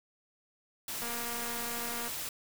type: noise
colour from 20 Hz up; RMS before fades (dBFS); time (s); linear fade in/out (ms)
white; -38; 0.88-2.29; 2
type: click train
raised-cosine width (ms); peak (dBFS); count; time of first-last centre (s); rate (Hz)
0.5; -27; 251; 1.02-2.079; 236
effects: none